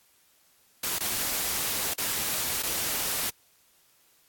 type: noise with dropouts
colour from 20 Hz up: white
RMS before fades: -29 dBFS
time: 0.83-3.3 s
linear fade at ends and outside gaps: 5 ms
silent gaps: 0.986-1.005 / 1.938-1.98 / 2.623-2.632 s
effects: white hiss -63 dBFS RMS until 4.28 s + AAC 64 kbps